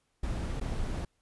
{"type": "noise with dropouts", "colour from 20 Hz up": "brown", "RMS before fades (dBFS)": -33, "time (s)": [0.23, 1.05], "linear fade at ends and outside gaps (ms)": 5, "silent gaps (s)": [0.6, 0.611], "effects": ["pink hiss -75 dBFS RMS until 1.21 s", "resampled to 24000 Hz"]}